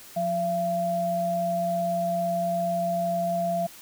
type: tone pair together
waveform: sine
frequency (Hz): 176.9 / 679.4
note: F3 / F5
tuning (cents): +23 / -48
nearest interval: octave + major seventh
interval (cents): 2329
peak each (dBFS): -31 / -24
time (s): 0.16-3.67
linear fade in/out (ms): 10
effects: white hiss -47 dBFS RMS until 3.81 s